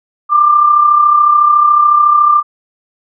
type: tone with amplitude modulation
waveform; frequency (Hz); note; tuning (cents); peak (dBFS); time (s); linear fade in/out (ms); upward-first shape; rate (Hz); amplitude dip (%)
sine; 1189; D6; +21; -3; 0.29-2.43; 50; sine; 33.9; 50
effects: none